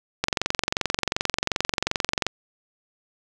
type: click train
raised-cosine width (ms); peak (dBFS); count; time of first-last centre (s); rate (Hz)
0.2; -4; 47; 0.24-2.266; 22.7
effects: none